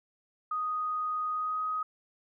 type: tone with pitch glide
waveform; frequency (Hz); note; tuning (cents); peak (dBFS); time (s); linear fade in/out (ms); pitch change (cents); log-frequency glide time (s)
sine; 1244.5 to 1256.8; D#6 to D#6; 0 to +17; -29; 0.51-1.83; 5; +17; 1.32-1.61
effects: none